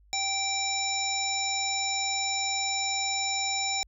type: harmonic tone with a mistuned harmonic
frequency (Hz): 780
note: G5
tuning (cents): -9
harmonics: 1 / 3 / 5 / 7 / 9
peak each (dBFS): -33 / -33 / -33 / -33 / -33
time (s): 0.13-3.83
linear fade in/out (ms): 0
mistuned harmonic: 7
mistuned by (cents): -22
effects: added 50 Hz sine -56 dBFS peak until 3.87 s